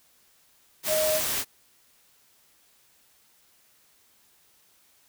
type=tone in noise; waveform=sine; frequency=622.3 Hz; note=D#5; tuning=in tune; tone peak=-23 dBFS; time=0.87-1.21 s; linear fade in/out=50 ms; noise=white; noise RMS=-28 dBFS; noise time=0.83-1.45 s; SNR=+2 dB; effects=white hiss -62 dBFS RMS until 5.08 s